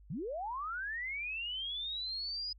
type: linear sweep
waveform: sine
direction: up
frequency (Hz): 120 to 5000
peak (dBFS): -36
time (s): 0.1-2.53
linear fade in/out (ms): 5
effects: added 50 Hz sine -55 dBFS peak until 2.58 s